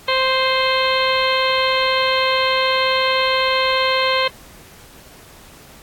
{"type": "harmonic tone with a mistuned harmonic", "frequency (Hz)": 523.3, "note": "C5", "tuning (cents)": 0, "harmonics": [1, 2, 3, 4, 5, 6, 7, 8], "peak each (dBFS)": [-20, -20, -26, -23, -26, -24, -29, -25], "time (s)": [0.08, 4.28], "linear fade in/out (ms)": 5, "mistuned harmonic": 5, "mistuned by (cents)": -19, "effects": ["pink hiss -44 dBFS RMS until 5.82 s", "AAC 64 kbps"]}